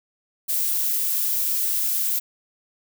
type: noise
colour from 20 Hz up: violet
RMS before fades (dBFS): -23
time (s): 0.48-2.2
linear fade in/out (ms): 20
effects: none